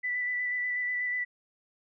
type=tone with vibrato; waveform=sine; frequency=1980 Hz; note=B6; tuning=4 cents sharp; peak=-28 dBFS; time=0.03-1.25 s; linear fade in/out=20 ms; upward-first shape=square; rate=8.2 Hz; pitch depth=13 cents each way; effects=none